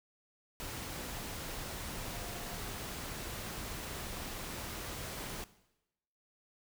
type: tone in noise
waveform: sine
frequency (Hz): 698.5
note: F5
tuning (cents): 0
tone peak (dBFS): -51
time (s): 2.13-2.59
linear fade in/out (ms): 0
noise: pink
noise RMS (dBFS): -42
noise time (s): 0.6-5.44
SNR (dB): -12
effects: noise-tail reverb RT60 0.9 s tail -17 dB re dry